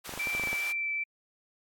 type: high-pass noise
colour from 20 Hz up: pink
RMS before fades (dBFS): -42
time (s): 0.04-0.73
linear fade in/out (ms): 20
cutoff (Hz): 960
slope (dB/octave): 12
type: clicks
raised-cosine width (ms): 1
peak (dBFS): -25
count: 9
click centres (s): 0.093 / 0.138 / 0.176 / 0.272 / 0.35 / 0.397 / 0.437 / 0.473 / 0.53
type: tone with vibrato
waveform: sine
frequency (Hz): 2334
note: D7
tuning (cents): -11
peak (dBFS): -29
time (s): 0.19-1.04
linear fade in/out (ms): 10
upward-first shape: triangle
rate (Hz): 2.4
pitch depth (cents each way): 12
effects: AAC 64 kbps